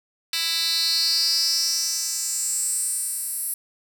10% pulse tone with high-pass filter sweep, 330 Hz, E4, 2 cents sharp, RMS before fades -24 dBFS, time 0.33-3.54 s, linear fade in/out 2 ms, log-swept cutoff 3400 to 11000 Hz, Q 6, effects none

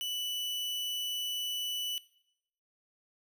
40% pulse tone, 2972 Hz, F#7, 7 cents sharp, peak -33 dBFS, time 0.01-1.98 s, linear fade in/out 0 ms, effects noise-tail reverb RT60 0.8 s tail -20 dB re dry

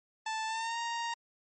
sawtooth tone with pitch glide, 880 to 932.3 Hz, A5 to A#5, 0 to 0 cents, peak -29 dBFS, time 0.26-1.14 s, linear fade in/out 5 ms, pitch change +100 cents, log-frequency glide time 0.46-0.78 s, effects MP3 32 kbps

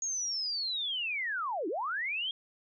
sine linear two-way sweep, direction down then up, 6645 to 293.7 to 3279 Hz, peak -31 dBFS, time 0.02-2.31 s, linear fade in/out 2 ms, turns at 1.68 s, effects none

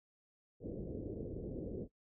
white low-pass noise, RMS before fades -43 dBFS, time 0.6-1.88 s, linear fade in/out 50 ms, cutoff 500 Hz, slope 48 dB/octave, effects noise-tail reverb RT60 0.1 s tail -17 dB re dry

